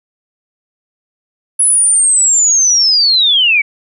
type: linear sweep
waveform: sine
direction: down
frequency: 10380 to 2212 Hz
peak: -7 dBFS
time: 1.59-3.62 s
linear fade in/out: 10 ms
effects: none